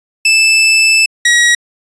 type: tone pair in turn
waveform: sawtooth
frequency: 2634 / 1907.6 Hz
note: E7 / A#6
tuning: -2 / +39 cents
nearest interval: tritone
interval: 559 cents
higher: first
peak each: -3 dBFS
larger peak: neither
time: 0.25-1.06 / 1.25-1.55 s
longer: first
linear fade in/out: 5 ms
effects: resampled to 22050 Hz